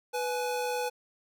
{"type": "tone pair together", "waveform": "square", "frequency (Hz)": [493.9, 844.1], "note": ["B4", "G#5"], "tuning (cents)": [0, 28], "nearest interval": "major sixth", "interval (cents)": 928, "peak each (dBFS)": [-32, -34], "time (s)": [0.13, 0.9], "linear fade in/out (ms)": 20, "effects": []}